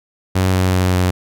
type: tone with pitch steps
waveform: sawtooth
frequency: 93.5 / 92.69 / 91.89 / 91.1 Hz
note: F#2 / F#2 / F#2 / F#2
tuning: +19 / +4 / -11 / -26 cents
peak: -9 dBFS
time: 0.35-1.11 s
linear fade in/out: 10 ms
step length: 190 ms
effects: none